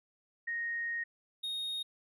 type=tone pair in turn; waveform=sine / triangle; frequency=1864.7 / 3721 Hz; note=A#6 / A#7; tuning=0 / -4 cents; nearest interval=octave; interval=1196 cents; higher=second; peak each=-33 / -33 dBFS; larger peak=neither; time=0.47-1.04 / 1.43-1.83 s; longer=first; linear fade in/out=10 ms; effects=none